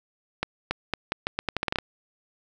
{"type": "accelerating click train", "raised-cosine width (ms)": 0.3, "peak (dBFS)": -9, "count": 13, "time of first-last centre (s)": [0.43, 1.786], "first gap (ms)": 280, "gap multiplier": 0.81, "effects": []}